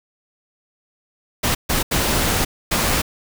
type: noise bursts at uneven times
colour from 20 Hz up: pink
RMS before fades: -19 dBFS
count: 4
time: 1.43-1.55 / 1.69-1.83 / 1.91-2.45 / 2.71-3.02 s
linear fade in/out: 10 ms
effects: none